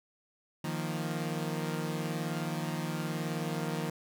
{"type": "chord", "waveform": "sawtooth", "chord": "Eb suspended second", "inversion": "none", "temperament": "equal", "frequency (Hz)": [155.56, 174.61, 233.1], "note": ["Eb3", "F3", "Bb3"], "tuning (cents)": [0, 0, 0], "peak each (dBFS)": [-31, -33, -36], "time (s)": [0.64, 3.9], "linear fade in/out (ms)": 5, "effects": []}